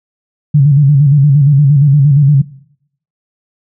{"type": "tone with vibrato", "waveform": "sine", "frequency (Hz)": 142.4, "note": "C#3", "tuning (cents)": 47, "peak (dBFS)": -3, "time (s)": [0.54, 2.42], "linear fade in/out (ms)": 10, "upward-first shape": "square", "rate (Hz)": 8.6, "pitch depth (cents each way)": 69, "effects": ["noise-tail reverb RT60 0.7 s tail -19 dB re dry"]}